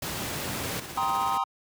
pink noise, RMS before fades -32 dBFS, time 0.02-0.8 s, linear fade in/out 5 ms
pink noise with tremolo, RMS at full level -37 dBFS, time 0.64-1.38 s, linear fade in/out 5 ms, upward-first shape sine, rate 16 Hz, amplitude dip 35%
triangle chord, C minor seventh, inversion second, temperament just, 784.9 / 941.9 / 1046.5 / 1255.8 Hz, G5 / Bb5 / C6 / Eb6, +2 / +18 / 0 / +16 cents, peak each -28 dBFS, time 0.97-1.44 s, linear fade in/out 5 ms
effects high-pass 80 Hz 12 dB/octave

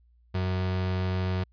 35% pulse tone, 92.5 Hz, F#2, in tune, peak -24 dBFS, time 0.34-1.44 s, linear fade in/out 10 ms, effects added 59 Hz sine -58 dBFS peak until 1.52 s + resampled to 11025 Hz

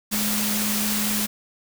sine tone in noise, 210.3 Hz, G#3, 22 cents sharp, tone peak -26 dBFS, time 0.11-1.27 s, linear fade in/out 20 ms, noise white, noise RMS -25 dBFS, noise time 0.11-1.27 s, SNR -4 dB, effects none

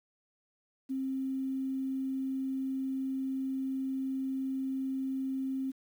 sine tone with quantisation, 265.8 Hz, C4, 27 cents sharp, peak -31 dBFS, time 0.89-5.72 s, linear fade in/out 20 ms, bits 10, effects none

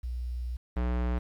sine / square tone pair in turn, 60.9 / 60.9 Hz, B1 / B1, -24 / -24 cents, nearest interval unison, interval 0 cents, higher neither, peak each -31 / -27 dBFS, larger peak second, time 0.03-0.57 / 0.76-1.19 s, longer first, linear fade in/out 10 ms, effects low-pass 2000 Hz 12 dB/octave + 10-bit

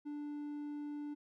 triangle tone, 293.7 Hz, D4, in tune, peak -38 dBFS, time 0.05-1.15 s, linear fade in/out 20 ms, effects none

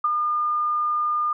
sine tone with ADSR envelope, 1211 Hz, D#6, 47 cents flat, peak -16 dBFS, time 0.04-1.33 s, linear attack 6 ms, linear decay 29 ms, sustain -4 dB, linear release 4 ms, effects none

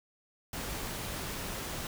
pink noise, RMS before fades -38 dBFS, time 0.53-1.87 s, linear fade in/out 2 ms, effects none

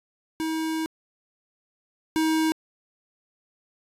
square tone pair in turn, 319.3 / 317.5 Hz, D#4 / D#4, +45 / +35 cents, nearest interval unison, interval 10 cents, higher first, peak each -26 / -21 dBFS, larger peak second, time 0.4-0.86 / 2.16-2.52 s, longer first, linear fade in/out 0 ms, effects resampled to 32000 Hz

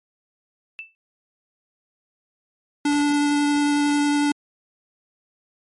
sine tone with exponential decay, 2650 Hz, E7, 9 cents sharp, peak -28 dBFS, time 0.79-0.95 s, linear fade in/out 0 ms, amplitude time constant 34 ms
square tone with vibrato, 290.7 Hz, D4, 18 cents flat, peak -18 dBFS, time 2.85-4.32 s, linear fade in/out 5 ms, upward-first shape triangle, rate 11 Hz, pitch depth 9 cents each way
effects MP3 48 kbps

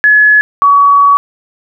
sine tone pair in turn, 1701 / 1131.4 Hz, G#6 / C#6, +41 / +35 cents, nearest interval perfect fifth, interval 706 cents, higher first, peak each -3 dBFS, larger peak neither, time 0.04-0.41 / 0.62-1.17 s, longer second, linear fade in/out 0 ms, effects none

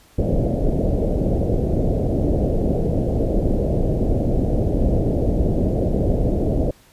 pink low-pass noise, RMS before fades -19 dBFS, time 0.18-6.71 s, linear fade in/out 5 ms, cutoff 640 Hz, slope 48 dB/octave, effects pink hiss -52 dBFS RMS until 6.92 s + resampled to 32000 Hz

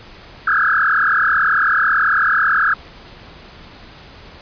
sine tone with frequency modulation, 1480 Hz, F#6, in tune, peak -12 dBFS, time 0.47-2.74 s, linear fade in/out 5 ms, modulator 38.2 Hz, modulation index 5.3, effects pink hiss -40 dBFS RMS until 4.41 s + resampled to 11025 Hz

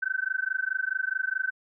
sine tone with amplitude modulation, 1530 Hz, G6, 42 cents flat, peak -22 dBFS, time 0.02-1.51 s, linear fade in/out 10 ms, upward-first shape sine, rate 24.7 Hz, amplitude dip 100%, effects none

